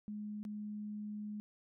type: tone with dropouts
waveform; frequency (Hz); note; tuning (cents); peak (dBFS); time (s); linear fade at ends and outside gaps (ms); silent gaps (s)
sine; 209.7; G#3; +17; -40; 0.08-1.4; 0; 0.43-0.451
effects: none